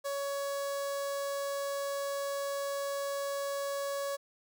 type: tone with notch filter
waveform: sawtooth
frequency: 560 Hz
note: C#5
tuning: 18 cents sharp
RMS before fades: -35 dBFS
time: 0.04-4.17 s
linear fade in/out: 20 ms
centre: 2500 Hz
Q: 1.1
effects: none